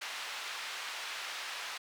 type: band-pass noise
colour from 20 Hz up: white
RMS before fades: -41 dBFS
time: 0.01-1.78 s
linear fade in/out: 10 ms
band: 880 to 3500 Hz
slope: 12 dB/octave
effects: none